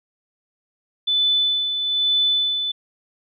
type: tone with tremolo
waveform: sine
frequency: 3500 Hz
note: A7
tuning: 10 cents flat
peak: -15 dBFS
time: 1.07-2.72 s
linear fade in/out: 10 ms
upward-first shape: sine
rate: 1.1 Hz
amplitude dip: 50%
effects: none